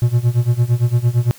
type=tone with tremolo; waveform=triangle; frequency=120 Hz; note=B2; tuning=49 cents flat; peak=-7 dBFS; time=0.02-1.31 s; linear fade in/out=0 ms; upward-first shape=sine; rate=8.8 Hz; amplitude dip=90%; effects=white hiss -43 dBFS RMS until 1.38 s